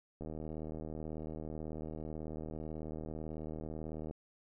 click train, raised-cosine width 2 ms, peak -30 dBFS, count 306, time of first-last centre 0.21-4.11 s, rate 78.2 Hz, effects none

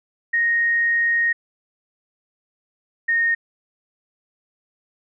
sine tone pair in turn, 1864.7 / 1848.6 Hz, A#6 / A#6, 0 / -15 cents, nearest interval unison, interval 15 cents, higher first, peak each -16 dBFS, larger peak neither, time 0.33-1.33 / 3.08-3.35 s, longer first, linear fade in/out 10 ms, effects none

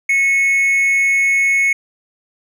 triangle tone with amplitude modulation, 2195 Hz, C#7, 18 cents flat, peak -8 dBFS, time 0.09-1.73 s, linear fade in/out 5 ms, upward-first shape sine, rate 278 Hz, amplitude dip 40%, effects none

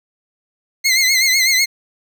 20% pulse tone with vibrato, 2093 Hz, C7, in tune, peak -7 dBFS, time 0.84-1.66 s, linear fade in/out 20 ms, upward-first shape triangle, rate 8 Hz, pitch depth 89 cents each way, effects none

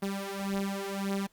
sawtooth beating tone pair, 196 / 197.8 Hz, G3 / G3, 0 / +16 cents, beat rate 1.8 Hz, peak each -30 dBFS, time 0.02-1.27 s, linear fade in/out 10 ms, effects pink hiss -68 dBFS RMS until 1.32 s + Opus 32 kbps

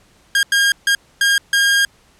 sawtooth tone bursts at uneven times, 1618 Hz, G#6, 46 cents flat, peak -8 dBFS, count 5, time 0.35-0.43 / 0.52-0.72 / 0.87-0.95 / 1.21-1.38 / 1.53-1.85 s, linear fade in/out 2 ms, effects pink hiss -53 dBFS RMS until 2.19 s + low-pass 10000 Hz 12 dB/octave

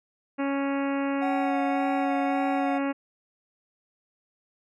harmonic tone, 277.2 Hz, C#4, in tune, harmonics 1 / 2 / 3 / 4 / 5 / 6 / 7 / 8 / 9 / 10, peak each -26 / -32 / -36 / -38 / -40 / -42 / -43 / -44 / -45 / -46 dBFS, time 0.38-2.93 s, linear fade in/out 20 ms
triangle tone with vibrato, 744 Hz, F#5, 9 cents sharp, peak -26 dBFS, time 1.21-2.79 s, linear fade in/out 20 ms, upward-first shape sine, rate 1.8 Hz, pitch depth 36 cents each way
effects none

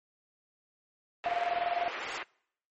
white band-pass noise, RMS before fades -39 dBFS, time 1.24-2.23 s, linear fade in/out 0 ms, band 370 to 2600 Hz, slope 24 dB/octave
sine tone with tremolo, 698.5 Hz, F5, in tune, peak -26 dBFS, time 1.26-1.88 s, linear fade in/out 0 ms, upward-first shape square, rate 20 Hz, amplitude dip 70%
white noise with exponential growth, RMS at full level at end -39 dBFS, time 1.26-2.18 s, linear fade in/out 0 ms, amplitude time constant 200 ms
effects noise-tail reverb RT60 0.7 s tail -26 dB re dry + MP3 32 kbps

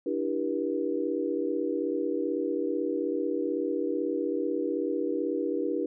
sine chord, E minor seventh, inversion third, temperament equal with one note detuned, 293.7 / 329.6 / 392 / 481.2 Hz, D4 / E4 / G4 / B4, 0 / 0 / 0 / -45 cents, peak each -32 dBFS, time 0.06-5.86 s, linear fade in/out 5 ms, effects none

